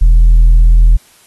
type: tone with tanh clipping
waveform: triangle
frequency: 41 Hz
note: E1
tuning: 9 cents flat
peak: -3 dBFS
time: 0.01-0.97 s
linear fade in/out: 10 ms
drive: 7 dB
effects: white hiss -46 dBFS RMS until 1.26 s + AAC 32 kbps